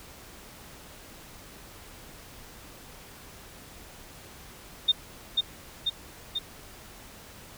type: tone with echo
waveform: sine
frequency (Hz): 3651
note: A#7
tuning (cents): -37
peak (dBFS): -17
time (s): 4.88-4.92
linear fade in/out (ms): 10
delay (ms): 490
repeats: 3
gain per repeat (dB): -3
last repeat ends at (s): 6.39
effects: pink hiss -48 dBFS RMS until 7.57 s

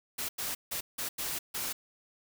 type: noise bursts at uneven times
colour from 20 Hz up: white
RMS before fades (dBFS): -35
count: 6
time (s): 0.18-0.29 / 0.38-0.55 / 0.71-0.81 / 0.98-1.09 / 1.18-1.39 / 1.54-1.73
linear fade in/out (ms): 10
effects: none

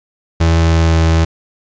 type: tone with pitch glide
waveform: 35% pulse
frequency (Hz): 82.41 to 81.51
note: E2 to E2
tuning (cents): 0 to -19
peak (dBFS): -7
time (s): 0.4-1.25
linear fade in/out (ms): 10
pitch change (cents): -19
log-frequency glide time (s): 0.59-0.99
effects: resampled to 16000 Hz + 8-bit

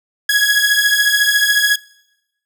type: beating tone pair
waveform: sawtooth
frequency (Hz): 1661.2 / 1675.2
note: G#6 / G#6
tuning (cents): 0 / +15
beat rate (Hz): 14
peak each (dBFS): -11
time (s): 0.29-1.76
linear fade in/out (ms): 5
effects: noise-tail reverb RT60 0.9 s tail -23 dB re dry

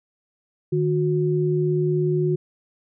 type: tone pair together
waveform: sine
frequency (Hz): 152.73 / 363.8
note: D#3 / F#4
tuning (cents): -32 / -29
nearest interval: octave + minor third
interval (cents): 1503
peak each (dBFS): -21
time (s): 0.72-2.36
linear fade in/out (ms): 10
effects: none

